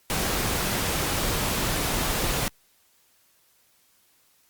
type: noise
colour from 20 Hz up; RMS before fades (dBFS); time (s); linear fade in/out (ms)
pink; -26; 0.1-2.48; 0
effects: white hiss -63 dBFS RMS until 4.49 s + Opus 48 kbps